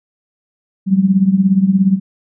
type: tone with tremolo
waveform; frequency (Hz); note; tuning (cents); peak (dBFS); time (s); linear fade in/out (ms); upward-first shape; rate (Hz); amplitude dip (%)
sine; 191.9; G3; -37; -5; 0.86-2; 50; triangle; 17; 85
effects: none